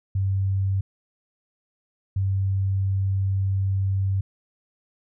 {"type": "tone pair in turn", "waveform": "sine", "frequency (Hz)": [96.8, 96.8], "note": ["G2", "G2"], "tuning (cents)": [-21, -21], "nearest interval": "unison", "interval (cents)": 0, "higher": "neither", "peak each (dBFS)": -20, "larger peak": "neither", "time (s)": [[0.15, 0.81], [2.16, 4.21]], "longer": "second", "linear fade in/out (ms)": 5, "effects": []}